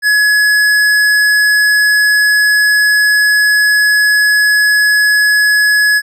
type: tone with hard clipping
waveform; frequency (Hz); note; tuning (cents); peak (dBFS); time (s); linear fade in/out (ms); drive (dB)
triangle; 1691; G#6; +31; -9; 0.02-6.02; 50; 17
effects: none